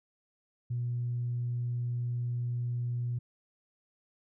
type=tone; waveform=sine; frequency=121 Hz; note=B2; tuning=35 cents flat; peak=-29 dBFS; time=0.7-3.19 s; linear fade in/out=10 ms; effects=tanh soft clip ceiling -25 dBFS